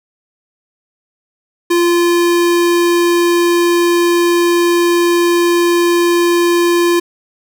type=tone; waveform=square; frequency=345.8 Hz; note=F4; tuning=17 cents flat; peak=-10 dBFS; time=1.7-7 s; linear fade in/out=10 ms; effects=none